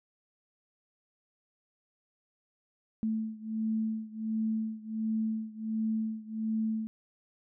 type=beating tone pair; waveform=sine; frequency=219.6 / 221 Hz; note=A3 / A3; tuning=-3 / +8 cents; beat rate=1.4 Hz; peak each=-32 / -34 dBFS; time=3.03-6.87 s; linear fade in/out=0 ms; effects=none